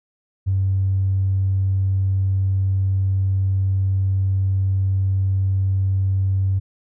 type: tone with tanh clipping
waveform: triangle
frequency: 96 Hz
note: G2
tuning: 36 cents flat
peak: -16 dBFS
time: 0.46-6.6 s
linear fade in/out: 20 ms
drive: 4 dB
effects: none